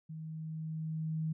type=tone with level ramp; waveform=sine; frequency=158.4 Hz; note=D#3; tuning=31 cents sharp; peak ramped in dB=-41 to -31 dBFS; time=0.09-1.33 s; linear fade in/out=10 ms; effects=none